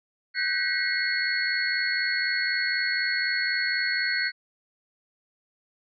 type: tone cluster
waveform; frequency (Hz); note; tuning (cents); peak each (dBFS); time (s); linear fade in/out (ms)
sine; 1509 / 1593 / 1928 / 2152 / 4362; F#6 / G6 / B6 / C7 / C#8; +34 / +27 / -42 / +48 / -29; -30 / -32 / -28 / -30 / -29; 0.34-4.32; 50
effects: MP3 64 kbps